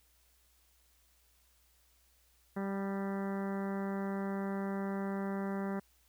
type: harmonic tone with a mistuned harmonic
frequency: 196 Hz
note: G3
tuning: in tune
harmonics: 1 / 2 / 3 / 4 / 5 / 6 / 7 / 8 / 9 / 10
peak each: -35 / -41 / -45 / -47 / -49 / -51 / -52 / -53 / -54 / -55 dBFS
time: 2.56-5.8 s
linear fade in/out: 10 ms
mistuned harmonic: 6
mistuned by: +27 cents
effects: added 60 Hz sine -70 dBFS peak until 6.08 s + white hiss -70 dBFS RMS until 6.08 s